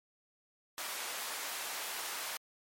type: high-pass noise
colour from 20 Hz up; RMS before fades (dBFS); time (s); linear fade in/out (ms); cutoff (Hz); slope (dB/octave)
pink; -40; 0.78-2.37; 0; 800; 12
effects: MP3 64 kbps